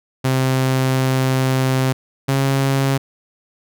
sawtooth tone pair in turn, 131.1 / 135.98 Hz, C3 / C#3, +4 / -33 cents, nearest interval minor second, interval 63 cents, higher second, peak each -11 / -11 dBFS, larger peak neither, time 0.24-1.93 / 2.28-2.98 s, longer first, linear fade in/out 10 ms, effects none

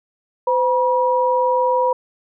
sine tone pair together, 510.7 / 964 Hz, C5 / B5, -42 / -42 cents, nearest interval major seventh, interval 1100 cents, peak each -17 dBFS, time 0.47-1.93 s, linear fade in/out 5 ms, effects none

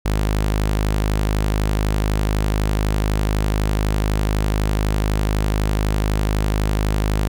sawtooth tone, 52 Hz, G#1, 3 cents sharp, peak -13 dBFS, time 0.05-7.28 s, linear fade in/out 10 ms, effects none

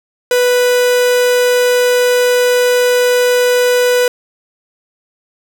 45% pulse tone, 493.9 Hz, B4, in tune, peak -9 dBFS, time 0.31-4.08 s, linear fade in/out 2 ms, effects none

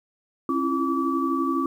sine tone cluster, 270.3 / 326.1 / 338 / 1151 Hz, C#4 / E4 / E4 / D6, -44 / -19 / +43 / -35 cents, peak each -25 / -33 / -27 / -26 dBFS, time 0.49-1.66 s, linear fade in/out 2 ms, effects 9-bit

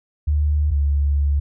sine tone pair in turn, 74.3 / 71.5 Hz, D2 / D2, +21 / -46 cents, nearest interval minor second, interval 67 cents, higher first, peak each -15 dBFS, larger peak neither, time 0.27-0.71 / 0.71-1.4 s, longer second, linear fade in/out 10 ms, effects none

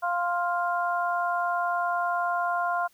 harmonic tone, 349.8 Hz, F4, 3 cents sharp, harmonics 2 / 3 / 4, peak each -27 / -29 / -30 dBFS, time 0.02-2.88 s, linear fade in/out 20 ms, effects white hiss -63 dBFS RMS until 2.93 s

